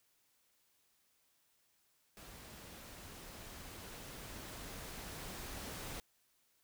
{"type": "noise with level ramp", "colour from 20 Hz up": "pink", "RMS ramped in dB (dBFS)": [-54, -45], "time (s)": [2.17, 6], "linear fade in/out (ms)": 0, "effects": ["white hiss -75 dBFS RMS until 6.63 s"]}